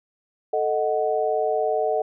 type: chord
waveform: sine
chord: D# diminished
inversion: second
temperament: equal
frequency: 440 / 622.3 / 740 Hz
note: A4 / D#5 / F#5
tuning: 0 / 0 / 0 cents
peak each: -24 / -24 / -25 dBFS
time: 0.53-2.02 s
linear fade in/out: 5 ms
effects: none